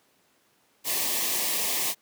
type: band-stop noise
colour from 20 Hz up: white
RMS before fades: -27 dBFS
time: 0.84-1.95 s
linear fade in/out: 50 ms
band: 1200 to 1700 Hz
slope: 96 dB/octave
effects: pink hiss -65 dBFS RMS until 2.01 s + high-pass 200 Hz 12 dB/octave